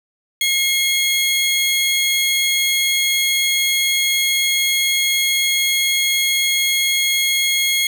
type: tone pair together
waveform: sawtooth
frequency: 2147 / 3304 Hz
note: C7 / G#7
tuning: +44 / -10 cents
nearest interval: perfect fifth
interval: 746 cents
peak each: -15 dBFS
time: 0.41-7.87 s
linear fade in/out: 2 ms
effects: none